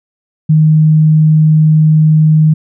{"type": "tone", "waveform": "sine", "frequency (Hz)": 155.56, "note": "D#3", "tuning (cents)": 0, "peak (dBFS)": -4, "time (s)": [0.49, 2.54], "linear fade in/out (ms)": 10, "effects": []}